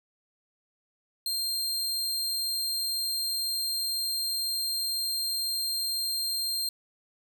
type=tone; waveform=sawtooth; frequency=4186 Hz; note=C8; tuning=in tune; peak=-25 dBFS; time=1.26-6.69 s; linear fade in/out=2 ms; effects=none